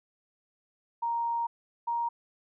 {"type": "tone pair in turn", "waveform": "sine", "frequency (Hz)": [934, 938.5], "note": ["A#5", "A#5"], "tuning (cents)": [3, 11], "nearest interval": "unison", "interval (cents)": 8, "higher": "second", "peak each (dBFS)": -27, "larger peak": "neither", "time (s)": [[1.02, 1.47], [1.87, 2.09]], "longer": "first", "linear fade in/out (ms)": 10, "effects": []}